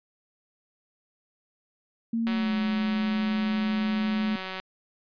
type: tone with pitch glide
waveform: sine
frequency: 229.1 to 213.8 Hz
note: A#3 to A3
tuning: -30 to -49 cents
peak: -24 dBFS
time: 2.13-4.36 s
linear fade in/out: 5 ms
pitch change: -119 cents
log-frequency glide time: 2.3-2.53 s
type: click train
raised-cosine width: 0.3 ms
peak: -19 dBFS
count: 439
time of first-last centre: 2.27-4.6 s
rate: 188 Hz
effects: resampled to 11025 Hz